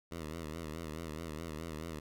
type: tone with vibrato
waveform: 10% pulse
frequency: 79.9 Hz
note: D#2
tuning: 47 cents sharp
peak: -32 dBFS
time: 0.11-2 s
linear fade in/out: 10 ms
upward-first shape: sine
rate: 4.7 Hz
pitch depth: 95 cents each way
effects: none